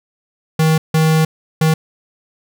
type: tone bursts at uneven times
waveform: square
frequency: 158.4 Hz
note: D#3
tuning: 31 cents sharp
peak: -11 dBFS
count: 3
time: 0.59-0.78 / 0.94-1.25 / 1.61-1.74 s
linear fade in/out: 5 ms
effects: none